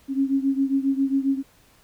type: beating tone pair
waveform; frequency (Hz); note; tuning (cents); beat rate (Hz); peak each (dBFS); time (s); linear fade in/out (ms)
sine; 270.1 / 277.5; C#4 / C#4; -45 / +2; 7.4; -21 / -24; 0.08-1.43; 50
effects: pink hiss -57 dBFS RMS until 1.83 s